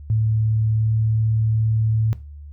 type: tone with pitch glide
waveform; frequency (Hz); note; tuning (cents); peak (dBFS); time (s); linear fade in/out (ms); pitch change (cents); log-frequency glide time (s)
sine; 110 to 110.64; A2 to A2; 0 to +10; -16; 0.1-2.13; 0; +10; 0.75-0.95
effects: noise-tail reverb RT60 0.3 s tail -17 dB re dry + added 73 Hz sine -35 dBFS peak until 2.52 s